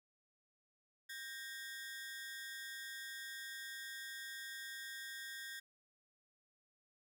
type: ring-modulated tone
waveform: sawtooth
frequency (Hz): 1729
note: A6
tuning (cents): -31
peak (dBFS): -39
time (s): 1.09-5.6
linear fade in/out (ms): 10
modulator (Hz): 135
effects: none